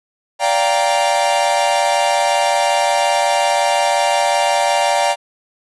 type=chord; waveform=45% pulse; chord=G minor seventh; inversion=second; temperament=equal with one note detuned; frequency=580.9 / 698.5 / 784 / 932.3 Hz; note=D5 / F5 / G5 / Bb5; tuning=-19 / 0 / 0 / 0 cents; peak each=-19 dBFS; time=0.39-5.16 s; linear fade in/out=50 ms; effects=resampled to 24000 Hz